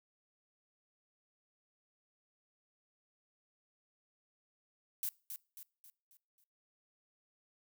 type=noise with echo; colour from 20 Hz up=violet; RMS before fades=-37 dBFS; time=5.03-5.09 s; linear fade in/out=0 ms; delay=270 ms; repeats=5; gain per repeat=-7 dB; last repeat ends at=6.44 s; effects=noise-tail reverb RT60 0.4 s tail -24 dB re dry